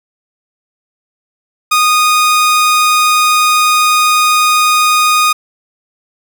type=tone; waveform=sawtooth; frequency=1236 Hz; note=D#6; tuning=12 cents flat; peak=-4 dBFS; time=1.71-5.33 s; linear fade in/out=10 ms; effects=none